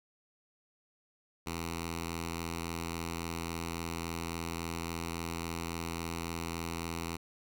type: tone with notch filter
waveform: 5% pulse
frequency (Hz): 83.6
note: E2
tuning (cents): +25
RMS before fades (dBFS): -38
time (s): 1.46-7.17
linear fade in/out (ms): 10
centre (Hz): 600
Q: 0.98
effects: none